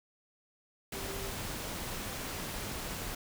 sine tone in noise, 392 Hz, G4, in tune, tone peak -43 dBFS, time 0.94-1.32 s, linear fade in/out 5 ms, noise pink, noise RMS -39 dBFS, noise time 0.92-3.15 s, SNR -7 dB, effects none

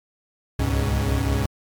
40% pulse tone cluster, 64 / 69.5 / 103.3 / 124 / 276.3 Hz, C2 / C#2 / G#2 / B2 / C#4, -38 / +5 / -9 / +7 / -6 cents, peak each -29 / -22 / -23 / -31 / -31 dBFS, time 0.59-1.46 s, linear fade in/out 5 ms, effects MP3 96 kbps

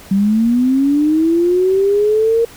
sine linear sweep, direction up, 190.5 to 466.2 Hz, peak -10 dBFS, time 0.11-2.45 s, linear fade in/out 5 ms, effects pink hiss -39 dBFS RMS until 2.56 s

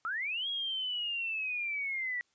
sine linear two-way sweep, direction up then down, 1264 to 3322 to 1930 Hz, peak -32 dBFS, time 0.05-2.21 s, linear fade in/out 0 ms, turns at 0.48 s, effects white hiss -74 dBFS RMS until 2.34 s + resampled to 16000 Hz

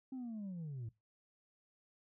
sine linear sweep, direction down, 267.4 to 106.3 Hz, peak -39 dBFS, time 0.12-0.89 s, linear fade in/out 5 ms, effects noise-tail reverb RT60 0.2 s tail -20 dB re dry + tanh soft clip ceiling -40 dBFS

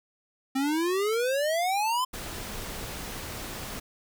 square exponential sweep, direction up, 261.5 to 1042 Hz, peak -25 dBFS, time 0.55-2.05 s, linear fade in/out 10 ms
pink noise, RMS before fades -37 dBFS, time 2.13-3.8 s, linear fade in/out 10 ms
effects none

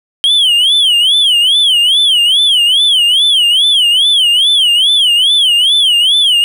triangle tone with vibrato, 3145 Hz, G7, 5 cents sharp, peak -5 dBFS, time 0.24-6.44 s, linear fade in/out 0 ms, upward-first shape sine, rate 2.4 Hz, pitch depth 200 cents each way, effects none

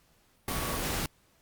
sine tone in noise, 1125 Hz, C#6, 25 cents sharp, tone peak -39 dBFS, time 0.48-0.77 s, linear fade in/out 2 ms, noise pink, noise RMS -32 dBFS, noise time 0.48-1.06 s, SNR -10 dB, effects pink hiss -66 dBFS RMS until 1.41 s + Opus 48 kbps

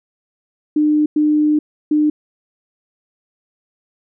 sine tone bursts at uneven times, 301.6 Hz, D4, 46 cents sharp, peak -11 dBFS, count 3, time 0.76-1.06 / 1.16-1.59 / 1.91-2.1 s, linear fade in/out 5 ms, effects none

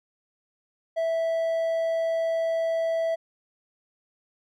triangle tone, 657 Hz, E5, 6 cents flat, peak -21 dBFS, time 0.96-3.16 s, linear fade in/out 20 ms, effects none

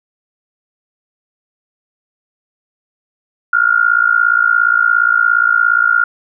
sine tone with amplitude modulation, 1414 Hz, F6, 21 cents sharp, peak -5 dBFS, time 3.53-6.04 s, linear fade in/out 5 ms, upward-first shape sine, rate 57.2 Hz, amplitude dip 90%, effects none

